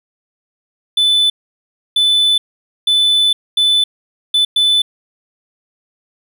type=tone bursts at uneven times; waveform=triangle; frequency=3502 Hz; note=A7; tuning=9 cents flat; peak=-8 dBFS; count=6; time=0.97-1.3 / 1.96-2.38 / 2.87-3.33 / 3.57-3.84 / 4.34-4.45 / 4.56-4.82 s; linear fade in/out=5 ms; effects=none

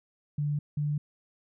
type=tone pair in turn; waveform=sine; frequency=146.83 / 147.65 Hz; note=D3 / D3; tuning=0 / +10 cents; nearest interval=unison; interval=10 cents; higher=second; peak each=-26 dBFS; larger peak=neither; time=0.38-0.59 / 0.77-0.98 s; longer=neither; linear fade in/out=5 ms; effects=none

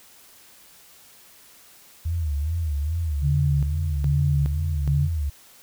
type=tone with vibrato; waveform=sine; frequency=77.78 Hz; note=D#2; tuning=in tune; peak=-22 dBFS; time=2.05-5.3 s; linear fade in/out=10 ms; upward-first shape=sine; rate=2.4 Hz; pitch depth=160 cents each way
type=tone with tremolo; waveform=sine; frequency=142.6 Hz; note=C#3; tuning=49 cents sharp; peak=-19 dBFS; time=3.21-5.09 s; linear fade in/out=50 ms; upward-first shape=square; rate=1.2 Hz; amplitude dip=70%
effects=white hiss -51 dBFS RMS until 5.62 s

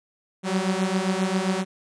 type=beating tone pair; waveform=sawtooth; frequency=185 / 192.5 Hz; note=F#3 / G3; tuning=0 / -31 cents; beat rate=7.5 Hz; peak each=-21 dBFS; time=0.43-1.65 s; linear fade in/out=50 ms; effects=resampled to 22050 Hz

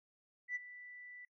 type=tone with ADSR envelope; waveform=sine; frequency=1975.5 Hz; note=B6; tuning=in tune; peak=-34 dBFS; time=0.48-1.25 s; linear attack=74 ms; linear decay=23 ms; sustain=-16 dB; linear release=3 ms; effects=noise-tail reverb RT60 0.1 s tail -23 dB re dry + tanh soft clip ceiling -30 dBFS

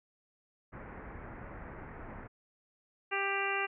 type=low-pass noise; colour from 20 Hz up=pink; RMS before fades=-46 dBFS; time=0.72-2.28 s; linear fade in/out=20 ms; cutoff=2100 Hz; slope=48 dB/octave
type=harmonic tone; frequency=394.6 Hz; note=G4; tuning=11 cents sharp; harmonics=1 / 2 / 3 / 4 / 5 / 6 / 7; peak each=-38 / -38 / -38 / -38 / -38 / -38 / -38 dBFS; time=3.11-3.67 s; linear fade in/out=20 ms
effects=none

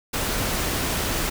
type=noise; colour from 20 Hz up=pink; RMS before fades=-25 dBFS; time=0.13-1.3 s; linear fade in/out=10 ms; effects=none

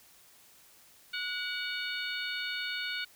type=harmonic tone with a mistuned harmonic; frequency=732 Hz; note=F#5; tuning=19 cents flat; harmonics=2 / 3 / 4 / 5 / 6; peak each=-37 / -39 / -40 / -41 / -42 dBFS; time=1.13-3.05 s; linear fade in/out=10 ms; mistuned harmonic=3; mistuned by=+59 cents; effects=white hiss -59 dBFS RMS until 3.15 s

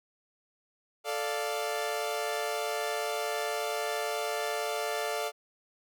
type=chord; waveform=sawtooth; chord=D minor; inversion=second; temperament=equal; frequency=440 / 587.3 / 698.5 Hz; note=A4 / D5 / F5; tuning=0 / 0 / 0 cents; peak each=-31 dBFS; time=1.04-5.32 s; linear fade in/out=50 ms; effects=none

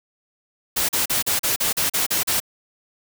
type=noise bursts; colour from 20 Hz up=white; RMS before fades=-21 dBFS; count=10; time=0.76-2.402 s; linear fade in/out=10 ms; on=130 ms; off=38 ms; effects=none

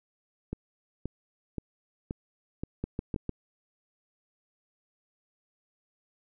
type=two click trains; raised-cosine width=3 ms; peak=-18 / -20 dBFS; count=4 / 6; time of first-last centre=2.84-3.293 / 0.53-3.162 s; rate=6.62 / 1.9 Hz; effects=none

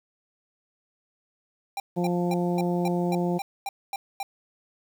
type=tone bursts; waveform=square; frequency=794 Hz; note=G5; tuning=22 cents sharp; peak=-29 dBFS; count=10; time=1.77-4.23 s; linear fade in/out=2 ms; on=30 ms; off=240 ms
type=harmonic tone; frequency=175.7 Hz; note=F3; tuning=11 cents sharp; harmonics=1 / 2 / 3 / 4 / 5; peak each=-25 / -28 / -33 / -34 / -37 dBFS; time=1.96-3.39 s; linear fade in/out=20 ms
effects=9-bit

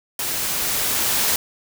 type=noise with level ramp; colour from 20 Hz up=white; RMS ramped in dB=-25 to -19 dBFS; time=0.19-1.36 s; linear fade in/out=2 ms; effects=none

